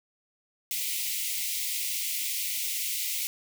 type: high-pass noise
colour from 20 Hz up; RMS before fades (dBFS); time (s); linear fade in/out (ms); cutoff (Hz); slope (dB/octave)
white; -31; 0.71-3.27; 0; 2000; 96
effects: none